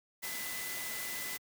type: tone in noise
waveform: sine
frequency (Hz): 2006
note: B6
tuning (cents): +26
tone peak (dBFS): -43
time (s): 0.22-1.38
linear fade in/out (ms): 20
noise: white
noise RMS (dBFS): -40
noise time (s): 0.22-1.38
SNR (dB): -6
effects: high-pass 100 Hz 12 dB/octave